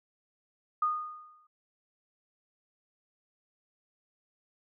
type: tone with exponential decay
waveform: sine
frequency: 1230 Hz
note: D#6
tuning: 20 cents flat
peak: -23 dBFS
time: 0.82-1.47 s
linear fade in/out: 5 ms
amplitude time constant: 140 ms
effects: none